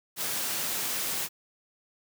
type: high-pass noise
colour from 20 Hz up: white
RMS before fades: -31 dBFS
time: 0.16-1.29 s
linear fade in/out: 50 ms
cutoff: 110 Hz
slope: 12 dB/octave
effects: none